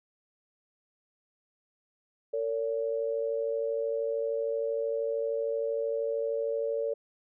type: tone pair together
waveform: sine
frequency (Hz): 455 / 568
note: A#4 / C#5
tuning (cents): -42 / +42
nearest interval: major third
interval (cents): 384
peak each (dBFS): -30 / -31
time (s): 2.33-6.94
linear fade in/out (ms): 10
effects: none